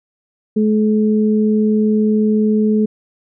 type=tone pair together; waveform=sine; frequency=214 / 428.4 Hz; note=A3 / A4; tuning=-48 / -46 cents; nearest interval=octave; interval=1202 cents; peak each=-12 / -18 dBFS; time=0.56-2.86 s; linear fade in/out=10 ms; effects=none